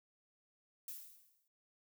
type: noise with exponential decay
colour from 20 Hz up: violet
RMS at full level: -44 dBFS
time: 0.88-1.48 s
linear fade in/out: 2 ms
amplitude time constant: 130 ms
effects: noise-tail reverb RT60 0.1 s tail -21 dB re dry